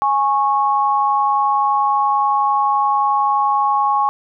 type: tone pair together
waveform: sine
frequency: 830.6 / 1099.1 Hz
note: G#5 / C#6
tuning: 0 / -15 cents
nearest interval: perfect fourth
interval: 485 cents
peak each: -16 dBFS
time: 0.02-4.09 s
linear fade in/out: 0 ms
effects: none